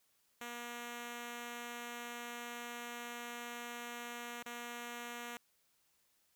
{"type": "tone with dropouts", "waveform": "5% pulse", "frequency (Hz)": 239, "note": "A#3", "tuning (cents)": 43, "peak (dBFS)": -32, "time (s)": [0.41, 5.37], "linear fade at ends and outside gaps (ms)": 2, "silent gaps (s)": [4.427, 4.46], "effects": ["white hiss -75 dBFS RMS until 6.35 s"]}